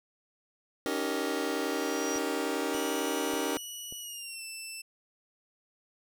sawtooth chord, Eb dominant seventh, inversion third, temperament just, 280 / 311.1 / 388.9 / 466.7 Hz, Db4 / Eb4 / G4 / Bb4, +18 / 0 / -14 / +2 cents, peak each -31 dBFS, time 0.86-3.57 s, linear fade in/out 0 ms
sine tone with exponential growth, 5760 Hz, F#8, 47 cents flat, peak -33 dBFS, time 1.16-2.18 s, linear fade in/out 0 ms, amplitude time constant 220 ms
click train, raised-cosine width 2 ms, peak -34 dBFS, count 4, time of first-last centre 2.16-3.925 s, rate 1.7 Hz
15% pulse tone with pitch glide, 2935 to 2660 Hz, F#7 to E7, -15 to +15 cents, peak -32 dBFS, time 2.73-4.82 s, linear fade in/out 10 ms, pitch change -170 cents, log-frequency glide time 4-4.44 s
effects none

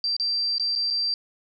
sine tone with dropouts, 4700 Hz, D8, 1 cent sharp, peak -22 dBFS, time 0.04-1.14 s, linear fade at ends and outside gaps 1 ms, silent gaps 0.166-0.198 / 0.582-0.597 / 0.753-0.759 / 0.903-0.907 s, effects none

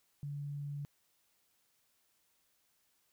sine tone, 143.8 Hz, D3, 36 cents flat, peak -38 dBFS, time 0.23-0.85 s, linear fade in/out 0 ms, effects white hiss -75 dBFS RMS until 3.12 s

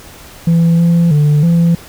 sine tone with pitch steps, 167.5 / 169.9 / 148.2 / 169.1 Hz, E3 / F3 / D3 / E3, +28 / -47 / +16 / +44 cents, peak -4 dBFS, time 0.47-1.75 s, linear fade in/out 5 ms, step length 320 ms, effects tanh soft clip ceiling -6 dBFS + pink hiss -36 dBFS RMS until 1.88 s

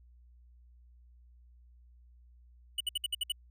square tone bursts, 2950 Hz, F#7, 6 cents flat, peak -30 dBFS, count 7, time 2.78-3.321 s, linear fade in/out 5 ms, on 25 ms, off 61 ms, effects added 60 Hz sine -56 dBFS peak until 3.5 s

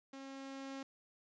sawtooth tone with level ramp, 270.8 Hz, C#4, 40 cents flat, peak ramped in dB -44 to -39 dBFS, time 0.13-0.83 s, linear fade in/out 5 ms, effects resampled to 16000 Hz + 12-bit

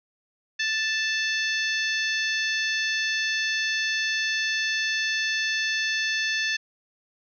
harmonic tone, 880 Hz, A5, in tune, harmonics 2 / 3 / 4 / 5 / 6 / 7, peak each -26 / -30 / -32 / -34 / -36 / -37 dBFS, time 0.59-6.57 s, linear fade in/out 10 ms, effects none

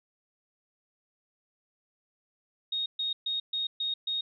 sine tone bursts, 3729 Hz, A#7, in tune, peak -28 dBFS, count 6, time 2.72-4.21 s, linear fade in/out 5 ms, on 140 ms, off 130 ms, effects none

